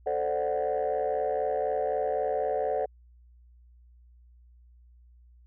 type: chord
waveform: sine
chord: D dominant seventh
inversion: second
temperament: equal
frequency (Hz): 440 / 523.3 / 587.3 / 740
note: A4 / C5 / D5 / F#5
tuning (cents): 0 / 0 / 0 / 0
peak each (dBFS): -30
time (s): 0.06-2.86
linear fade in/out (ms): 10
effects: tanh soft clip ceiling -20 dBFS + added 60 Hz sine -53 dBFS peak until 5.46 s